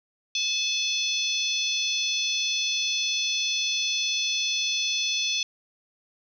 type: harmonic tone with a mistuned harmonic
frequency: 862 Hz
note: A5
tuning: 36 cents flat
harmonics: 3 / 4 / 5 / 6 / 7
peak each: -30 / -27 / -33 / -34 / -32 dBFS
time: 0.35-5.43 s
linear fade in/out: 2 ms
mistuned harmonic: 6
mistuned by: +19 cents
effects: 10-bit